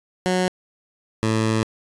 15% pulse tone pair in turn, 183.3 / 110.61 Hz, F#3 / A2, -16 / +10 cents, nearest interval major sixth, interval 874 cents, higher first, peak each -12 dBFS, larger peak neither, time 0.26-0.48 / 1.23-1.63 s, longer second, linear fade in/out 0 ms, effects resampled to 22050 Hz

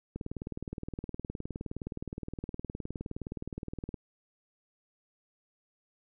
click train, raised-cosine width 3 ms, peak -24 dBFS, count 74, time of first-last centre 0.16-3.942 s, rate 19.3 Hz, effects none

